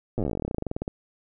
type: slowing click train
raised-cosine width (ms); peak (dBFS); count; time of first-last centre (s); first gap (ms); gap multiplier
2; -15; 28; 0.18-0.879; 8; 1.08
effects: none